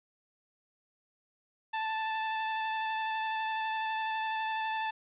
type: tone with vibrato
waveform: sawtooth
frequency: 880 Hz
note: A5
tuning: in tune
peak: -27 dBFS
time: 1.73-4.91 s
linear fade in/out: 10 ms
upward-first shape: square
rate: 12 Hz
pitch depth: 9 cents each way
effects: resampled to 8000 Hz + 10-bit